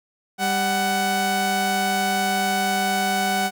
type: tone pair together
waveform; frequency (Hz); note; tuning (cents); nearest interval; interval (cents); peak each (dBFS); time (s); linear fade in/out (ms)
sawtooth; 197.59 / 746; G3 / F#5; +14 / +14; octave + major seventh; 2300; -22 / -17; 0.38-3.51; 50
effects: none